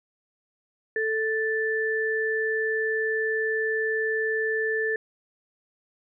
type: tone pair together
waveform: sine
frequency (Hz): 440 / 1760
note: A4 / A6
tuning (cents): 0 / 0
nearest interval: 2 octaves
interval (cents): 2400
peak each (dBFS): -26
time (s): 0.96-4.96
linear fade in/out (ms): 2
effects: none